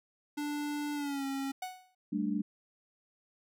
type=tone with pitch glide; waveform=square; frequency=293.7 to 272.5 Hz; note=D4 to C#4; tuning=0 to -29 cents; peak=-34 dBFS; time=0.37-1.52 s; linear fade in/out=10 ms; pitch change=-129 cents; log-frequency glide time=0.94-1.25 s
type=tone with exponential decay; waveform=45% pulse; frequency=740 Hz; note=F#5; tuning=in tune; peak=-34 dBFS; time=1.62-1.95 s; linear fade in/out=5 ms; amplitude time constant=71 ms
type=chord; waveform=sine; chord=G suspended second; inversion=none; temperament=just; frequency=196 / 220.5 / 294 Hz; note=G3 / A3 / D4; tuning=0 / +4 / +2 cents; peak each=-34 dBFS; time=2.12-2.42 s; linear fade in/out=10 ms
effects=none

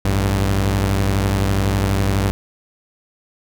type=tone pair together; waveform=sawtooth; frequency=55 / 98 Hz; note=A1 / G2; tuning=0 / 0 cents; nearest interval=minor seventh; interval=1000 cents; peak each=-17 / -13 dBFS; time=0.05-2.31 s; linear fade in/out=0 ms; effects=none

